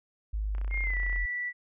sine linear sweep, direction down, 53.1 to 42.69 Hz, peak -28 dBFS, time 0.33-1.26 s, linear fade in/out 10 ms
click train, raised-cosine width 0.5 ms, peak -32 dBFS, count 20, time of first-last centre 0.55-1.161 s, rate 31.1 Hz
sine tone with pitch glide, 2126 to 1960.8 Hz, C7 to B6, +27 to -13 cents, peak -30 dBFS, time 0.7-1.53 s, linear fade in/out 50 ms, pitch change -140 cents, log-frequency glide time 0.83-0.96 s
effects none

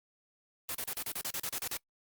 white noise bursts, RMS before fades -36 dBFS, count 12, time 0.69-1.769 s, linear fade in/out 0 ms, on 56 ms, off 37 ms, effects noise-tail reverb RT60 0.1 s tail -24 dB re dry + Opus 32 kbps

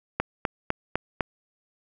click train, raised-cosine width 0.5 ms, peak -8 dBFS, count 5, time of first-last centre 0.2-1.208 s, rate 3.97 Hz, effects none

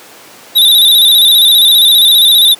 square tone with vibrato, 3700 Hz, A#7, 14 cents flat, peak -4 dBFS, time 0.55-2.55 s, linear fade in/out 20 ms, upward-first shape square, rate 15 Hz, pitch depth 64 cents each way, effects pink hiss -35 dBFS RMS until 2.59 s + high-pass 300 Hz 12 dB/octave

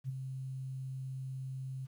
sine tone with ADSR envelope, 131.9 Hz, C3, 14 cents sharp, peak -32 dBFS, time 0.04-1.87 s, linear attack 50 ms, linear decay 17 ms, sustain -6 dB, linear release 24 ms, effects 11-bit

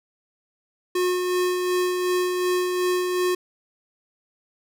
square tone with tremolo, 361.9 Hz, F#4, 38 cents flat, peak -20 dBFS, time 0.95-3.35 s, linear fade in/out 5 ms, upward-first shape sine, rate 2.7 Hz, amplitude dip 35%, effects none

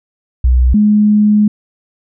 sine tone pair in turn, 62.4 / 209.9 Hz, B1 / G#3, +19 / +19 cents, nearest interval octave + major sixth, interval 2100 cents, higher second, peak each -6 dBFS, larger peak neither, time 0.44-0.74 / 0.74-1.48 s, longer second, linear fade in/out 5 ms, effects none

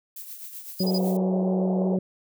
violet noise with tremolo, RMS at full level -37 dBFS, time 0.16-1.17 s, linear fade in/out 5 ms, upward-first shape triangle, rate 7.9 Hz, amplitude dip 60%
sine tone bursts, 4951 Hz, D#8, 9 cents flat, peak -29 dBFS, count 3, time 0.79-0.985 s, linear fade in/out 10 ms, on 47 ms, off 27 ms
harmonic tone, 186.4 Hz, F#3, 13 cents sharp, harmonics 1 / 2 / 3, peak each -22 / -29 / -33 dBFS, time 0.8-1.99 s, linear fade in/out 5 ms
pink band-pass noise, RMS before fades -33 dBFS, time 0.83-1.97 s, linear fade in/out 10 ms, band 380 to 810 Hz, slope 48 dB/octave
effects none

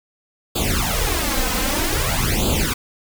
pink noise with flanger, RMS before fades -20 dBFS, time 0.55-2.74 s, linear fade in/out 10 ms, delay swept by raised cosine 0.26 to 3.96 ms, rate 0.52 Hz, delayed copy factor +0.95, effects none

